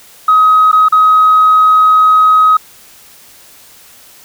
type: tone with dropouts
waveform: sine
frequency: 1265 Hz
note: D#6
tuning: 28 cents sharp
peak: -3 dBFS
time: 0.28-2.57 s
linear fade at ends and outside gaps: 5 ms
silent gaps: 0.716-0.728 / 0.885-0.923 s
effects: tanh soft clip ceiling 0 dBFS + white hiss -40 dBFS RMS until 4.24 s